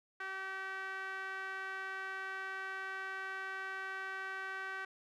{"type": "tone with band-pass filter", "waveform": "sawtooth", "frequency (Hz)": 383.3, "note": "G4", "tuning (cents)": -39, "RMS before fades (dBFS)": -42, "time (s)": [0.2, 4.85], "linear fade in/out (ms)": 5, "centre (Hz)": 1600, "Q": 3.6, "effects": []}